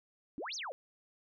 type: exponential two-way sweep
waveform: sine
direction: up then down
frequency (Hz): 242 to 6760 to 469.6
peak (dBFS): -38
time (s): 0.38-0.72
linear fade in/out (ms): 0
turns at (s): 0.55
effects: none